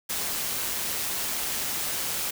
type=noise with amplitude modulation; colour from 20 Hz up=white; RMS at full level=-28 dBFS; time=0.09-2.31 s; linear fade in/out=10 ms; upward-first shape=sine; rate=160 Hz; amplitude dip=35%; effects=none

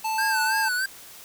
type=tone; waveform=square; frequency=880 Hz; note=A5; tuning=in tune; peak=-25 dBFS; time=0.04-0.69 s; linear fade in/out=10 ms
type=tone with vibrato; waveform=square; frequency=1551 Hz; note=G6; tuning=19 cents flat; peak=-24 dBFS; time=0.18-0.86 s; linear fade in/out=5 ms; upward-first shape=sine; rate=3.1 Hz; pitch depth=94 cents each way
effects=white hiss -45 dBFS RMS until 1.24 s

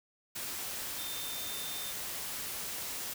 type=tone in noise; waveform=sine; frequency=3600 Hz; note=A7; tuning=39 cents sharp; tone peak=-43 dBFS; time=0.98-1.92 s; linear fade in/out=10 ms; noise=white; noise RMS=-39 dBFS; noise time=0.35-3.14 s; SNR=-7 dB; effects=none

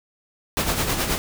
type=noise with tremolo; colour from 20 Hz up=pink; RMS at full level=-21 dBFS; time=0.57-1.18 s; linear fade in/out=0 ms; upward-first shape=sine; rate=9.5 Hz; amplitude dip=55%; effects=none

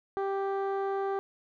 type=tone with low-pass filter; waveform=15% pulse; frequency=392 Hz; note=G4; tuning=in tune; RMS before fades=-31 dBFS; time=0.17-1.19 s; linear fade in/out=0 ms; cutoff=870 Hz; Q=0.55; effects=none

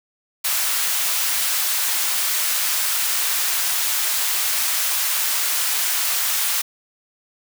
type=high-pass noise; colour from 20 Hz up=white; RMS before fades=-21 dBFS; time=0.44-6.62 s; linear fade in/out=10 ms; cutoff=940 Hz; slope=12 dB/octave; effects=none

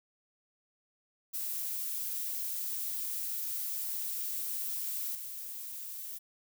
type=noise with level steps; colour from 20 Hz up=violet; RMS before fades=-36 / -42 dBFS; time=1.33-6.19 s; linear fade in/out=20 ms; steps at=5.15 s; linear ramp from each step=2 ms; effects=none

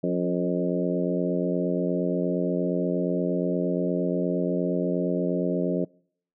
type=harmonic tone with a mistuned harmonic; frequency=88.5 Hz; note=F2; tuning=23 cents sharp; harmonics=2 / 3 / 4 / 5 / 6 / 7; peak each=-27 / -29 / -30 / -31 / -32 / -32 dBFS; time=0.03-5.85 s; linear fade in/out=10 ms; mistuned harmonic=3; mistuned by=+38 cents; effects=noise-tail reverb RT60 0.6 s tail -26 dB re dry

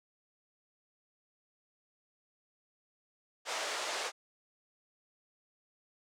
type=band-pass noise; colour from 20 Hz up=pink; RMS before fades=-37 dBFS; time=3.45-4.12 s; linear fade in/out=50 ms; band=480 to 7700 Hz; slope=24 dB/octave; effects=none

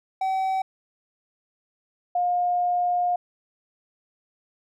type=tone pair in turn; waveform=triangle / sine; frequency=763 / 711.5 Hz; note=G5 / F5; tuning=-47 / +32 cents; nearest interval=minor second; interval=121 cents; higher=first; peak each=-20 dBFS; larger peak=neither; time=0.21-0.62 / 2.15-3.16 s; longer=second; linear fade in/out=5 ms; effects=none

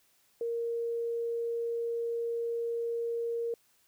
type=tone; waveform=sine; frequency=466.2 Hz; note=A#4; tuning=in tune; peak=-30 dBFS; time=0.41-3.54 s; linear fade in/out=2 ms; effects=white hiss -68 dBFS RMS until 3.87 s

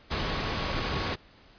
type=tone in noise; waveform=sine; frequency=1108.7 Hz; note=C#6; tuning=in tune; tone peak=-41 dBFS; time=0.1-1.16 s; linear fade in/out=20 ms; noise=pink; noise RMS=-30 dBFS; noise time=0.1-1.16 s; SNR=-14 dB; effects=pink hiss -56 dBFS RMS until 1.58 s + resampled to 11025 Hz

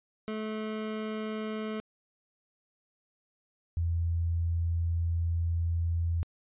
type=tone pair in turn; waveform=25% pulse / sine; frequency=216.6 / 84.19 Hz; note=A3 / E2; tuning=-27 / +37 cents; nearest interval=octave + major third; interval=1636 cents; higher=first; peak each=-29 / -26 dBFS; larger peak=second; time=0.28-1.8 / 3.77-6.23 s; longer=second; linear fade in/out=0 ms; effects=resampled to 8000 Hz

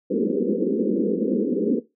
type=band-pass noise; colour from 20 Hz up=pink; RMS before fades=-22 dBFS; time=0.1-1.8 s; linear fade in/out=10 ms; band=190 to 500 Hz; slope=96 dB/octave; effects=noise-tail reverb RT60 0.2 s tail -17 dB re dry

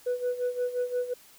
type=tone with tremolo; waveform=sine; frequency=493.8 Hz; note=B4; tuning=in tune; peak=-22 dBFS; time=0.06-1.14 s; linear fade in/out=10 ms; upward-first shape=sine; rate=5.7 Hz; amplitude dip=80%; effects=tanh soft clip ceiling -23 dBFS + white hiss -55 dBFS RMS until 1.38 s

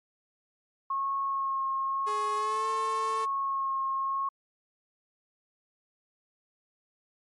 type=tone with vibrato; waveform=sine; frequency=1086 Hz; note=C#6; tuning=36 cents flat; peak=-27 dBFS; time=0.9-4.29 s; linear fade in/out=5 ms; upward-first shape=sine; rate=0.93 Hz; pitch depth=15 cents each way
type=tone with pitch glide; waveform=sawtooth; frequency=419.8 to 444.8 Hz; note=G#4 to A4; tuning=+19 to +19 cents; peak=-31 dBFS; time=2.06-3.26 s; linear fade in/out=20 ms; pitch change=+100 cents; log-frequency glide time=2.36-2.68 s
effects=MP3 48 kbps

